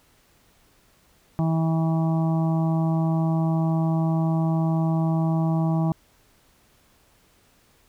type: harmonic tone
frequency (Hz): 161.9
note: E3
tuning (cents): -31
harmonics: 1 / 2 / 4 / 5 / 6 / 7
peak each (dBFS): -20 / -29 / -33 / -34 / -39 / -40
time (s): 1.39-5.92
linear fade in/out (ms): 0
effects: pink hiss -60 dBFS RMS until 7.88 s